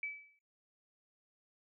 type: tone with exponential decay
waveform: sine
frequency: 2300 Hz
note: D7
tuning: 37 cents flat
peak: -34 dBFS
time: 0.03-0.39 s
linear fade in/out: 2 ms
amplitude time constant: 77 ms
effects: noise-tail reverb RT60 0.3 s tail -20 dB re dry